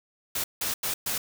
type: noise bursts at uneven times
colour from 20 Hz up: white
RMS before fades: -29 dBFS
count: 4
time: 0.35-0.44 / 0.61-0.74 / 0.83-0.94 / 1.06-1.18 s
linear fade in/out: 5 ms
effects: none